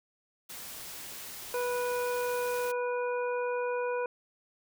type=noise; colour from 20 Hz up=white; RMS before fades=-43 dBFS; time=0.49-2.72 s; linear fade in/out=10 ms
type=harmonic tone; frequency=490.4 Hz; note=B4; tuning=12 cents flat; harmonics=1 / 2 / 3 / 5; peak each=-30 / -36 / -40 / -44 dBFS; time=1.54-4.06 s; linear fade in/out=2 ms
effects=none